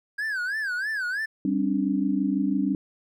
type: tone with vibrato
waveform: triangle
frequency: 1600 Hz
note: G6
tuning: 35 cents sharp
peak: -24 dBFS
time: 0.18-1.26 s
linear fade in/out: 10 ms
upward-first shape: sine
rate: 3.1 Hz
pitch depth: 180 cents each way
type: chord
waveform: sine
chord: G suspended fourth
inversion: none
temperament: equal with one note detuned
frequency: 196 / 267.6 / 293.7 Hz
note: G3 / C4 / D4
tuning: 0 / +39 / 0 cents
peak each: -26 dBFS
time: 1.45-2.75 s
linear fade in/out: 2 ms
effects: none